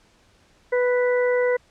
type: harmonic tone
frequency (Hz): 493.9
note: B4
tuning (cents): 0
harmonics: 1 / 2 / 3 / 4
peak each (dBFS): -18 / -32 / -32 / -29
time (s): 0.72-1.57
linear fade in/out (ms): 10
effects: pink hiss -58 dBFS RMS until 1.7 s + low-pass 7000 Hz 12 dB/octave